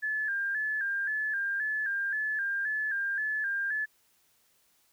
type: tone with vibrato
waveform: sine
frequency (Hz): 1661.2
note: G#6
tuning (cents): 0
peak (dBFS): -28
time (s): 0.02-3.86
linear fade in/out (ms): 20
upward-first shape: square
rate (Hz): 1.9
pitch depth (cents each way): 66
effects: white hiss -68 dBFS RMS until 4.92 s